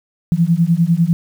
sine beating tone pair, 163.5 / 173.5 Hz, E3 / F3, -14 / -11 cents, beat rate 10 Hz, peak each -14 dBFS, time 0.32-1.13 s, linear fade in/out 0 ms, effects 7-bit

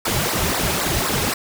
pink noise with flanger, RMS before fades -21 dBFS, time 0.05-1.34 s, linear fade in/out 5 ms, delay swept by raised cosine 0.3 to 4.2 ms, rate 3.9 Hz, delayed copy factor -1, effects none

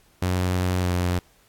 sawtooth tone with pitch glide, 91.1 to 89.17 Hz, F#2 to F2, -26 to +37 cents, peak -17 dBFS, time 0.22-1.19 s, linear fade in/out 5 ms, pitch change -37 cents, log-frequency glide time 0.82-0.87 s, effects pink hiss -59 dBFS RMS until 1.48 s + AAC 64 kbps

